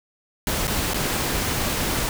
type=noise with dropouts; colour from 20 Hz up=pink; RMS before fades=-24 dBFS; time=0.47-2.09 s; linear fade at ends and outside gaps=1 ms; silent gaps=0.671-0.677 / 0.935-0.943 s; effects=none